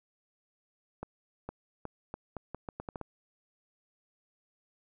accelerating click train, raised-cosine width 1 ms, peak -24 dBFS, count 11, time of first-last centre 1.03-3.013 s, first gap 460 ms, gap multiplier 0.79, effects none

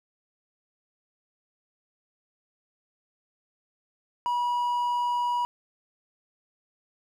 triangle tone, 969 Hz, B5, 33 cents flat, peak -22 dBFS, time 4.26-5.45 s, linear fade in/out 0 ms, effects none

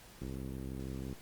click train, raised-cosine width 3 ms, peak -29 dBFS, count 61, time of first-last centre 0.22-1.128 s, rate 66.1 Hz, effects pink hiss -56 dBFS RMS until 1.21 s + Opus 48 kbps

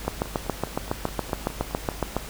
two click trains, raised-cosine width 1 ms, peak -24 / -9 dBFS, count 10 / 16, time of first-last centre 0.05-1.917 / 0.08-2.166 s, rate 4.82 / 7.19 Hz, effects added 50 Hz sine -39 dBFS peak until 2.29 s + pink hiss -39 dBFS RMS until 2.29 s

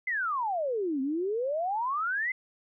sine exponential two-way sweep, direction down then up, 2093 to 258.2 to 2093 Hz, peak -27 dBFS, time 0.07-2.32 s, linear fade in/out 5 ms, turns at 1.01 s, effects none

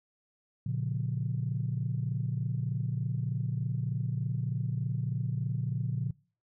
sine chord, Bb minor, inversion none, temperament just, 116.54 / 139.85 / 174.81 Hz, Bb2 / Db3 / F3, 0 / +16 / +2 cents, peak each -32 / -32 / -37 dBFS, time 0.66-6.11 s, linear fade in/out 5 ms, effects noise-tail reverb RT60 0.4 s tail -23 dB re dry + tanh soft clip ceiling -20 dBFS

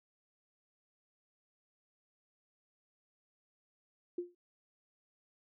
sine tone with exponential decay, 352 Hz, F4, 14 cents sharp, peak -31 dBFS, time 4.18-4.35 s, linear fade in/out 5 ms, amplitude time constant 35 ms, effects none

